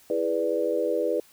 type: chord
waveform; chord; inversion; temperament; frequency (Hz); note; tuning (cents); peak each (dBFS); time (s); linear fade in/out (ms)
sine; E dominant seventh; none; equal; 329.6 / 415.3 / 493.9 / 587.3; E4 / G#4 / B4 / D5; 0 / 0 / 0 / 0; -30 / -29 / -26 / -29; 0.1-1.2; 2
effects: white hiss -56 dBFS RMS until 1.32 s